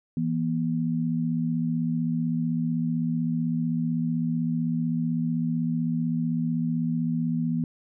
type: tone pair together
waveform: sine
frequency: 164.81 / 240.6 Hz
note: E3 / B3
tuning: 0 / -45 cents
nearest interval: perfect fifth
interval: 655 cents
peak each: -26 dBFS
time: 0.17-7.64 s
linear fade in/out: 2 ms
effects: none